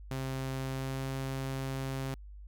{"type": "tone with pitch glide", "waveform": "sawtooth", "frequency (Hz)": [132.6, 133.83], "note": ["C3", "C3"], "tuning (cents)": [23, 39], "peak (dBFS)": -30, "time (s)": [0.11, 2.14], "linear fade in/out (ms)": 0, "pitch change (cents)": 16, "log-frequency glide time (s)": [0.65, 1.06], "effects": ["added 50 Hz sine -45 dBFS peak until 2.47 s"]}